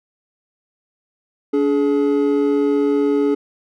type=tone pair together; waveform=triangle; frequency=286.9 / 422.6 Hz; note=D4 / G#4; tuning=-40 / +30 cents; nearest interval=perfect fifth; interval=670 cents; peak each=-15 dBFS; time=1.53-3.35 s; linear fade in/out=10 ms; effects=none